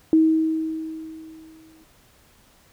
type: tone with exponential decay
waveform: sine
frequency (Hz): 318.7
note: D#4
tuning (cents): +42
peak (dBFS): -11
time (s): 0.13-1.84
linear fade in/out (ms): 1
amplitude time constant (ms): 370
effects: pink hiss -56 dBFS RMS until 2.72 s